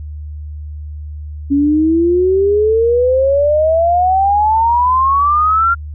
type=exponential sweep; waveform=sine; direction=up; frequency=277.2 to 1396.9 Hz; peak=-9 dBFS; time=1.5-5.75 s; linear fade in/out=20 ms; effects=added 75 Hz sine -24 dBFS peak until 5.94 s